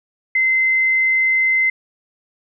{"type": "tone", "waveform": "sine", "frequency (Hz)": 2065, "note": "C7", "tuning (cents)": -23, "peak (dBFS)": -13, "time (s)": [0.35, 1.7], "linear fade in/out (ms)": 5, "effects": []}